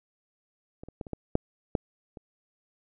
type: clicks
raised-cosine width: 2 ms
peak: -28 / -30 / -21 / -29 / -19 / -9 / -11 / -29 dBFS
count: 8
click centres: 0.835 / 0.886 / 1.012 / 1.068 / 1.133 / 1.354 / 1.752 / 2.172 s
effects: none